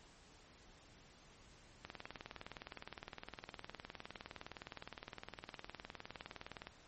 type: click train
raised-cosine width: 0.3 ms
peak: -30 dBFS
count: 95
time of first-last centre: 1.85-6.671 s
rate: 19.5 Hz
effects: pink hiss -63 dBFS RMS until 6.87 s + MP3 32 kbps